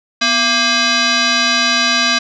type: tone with frequency modulation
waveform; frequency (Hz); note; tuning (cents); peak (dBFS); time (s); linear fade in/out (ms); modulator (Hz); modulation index
sine; 1174.7; D6; 0; -11; 0.21-2.19; 10; 927; 4.5
effects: none